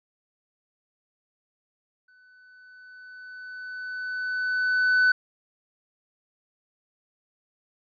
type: tone with exponential growth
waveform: triangle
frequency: 1500 Hz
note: F#6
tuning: 23 cents sharp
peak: -14 dBFS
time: 2.08-5.12 s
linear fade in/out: 5 ms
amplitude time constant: 660 ms
effects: resampled to 11025 Hz